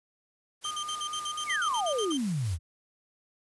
white noise with tremolo, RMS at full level -44 dBFS, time 0.61-2.58 s, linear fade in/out 50 ms, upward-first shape square, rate 3.8 Hz, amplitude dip 25%
sawtooth tone bursts, 3136 Hz, G7, in tune, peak -29 dBFS, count 13, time 0.64-2.173 s, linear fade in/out 5 ms, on 69 ms, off 53 ms
sine tone with vibrato, 1215 Hz, D#6, 42 cents flat, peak -35 dBFS, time 0.65-2.12 s, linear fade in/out 0 ms, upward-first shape sine, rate 4.5 Hz, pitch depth 19 cents each way
sine exponential sweep, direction down, 2341 to 75.1 Hz, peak -27 dBFS, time 1.46-2.59 s, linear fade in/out 50 ms
effects resampled to 24000 Hz

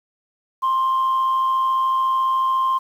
sine tone with amplitude modulation, 1053 Hz, C6, 11 cents sharp, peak -13 dBFS, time 0.62-2.79 s, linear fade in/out 20 ms, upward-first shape sine, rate 114 Hz, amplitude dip 35%, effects tanh soft clip ceiling -14 dBFS + 8-bit

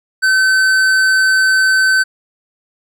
triangle tone with tanh clipping, 1531 Hz, G6, 41 cents flat, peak -11 dBFS, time 0.22-2.04 s, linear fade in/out 20 ms, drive 17 dB, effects none

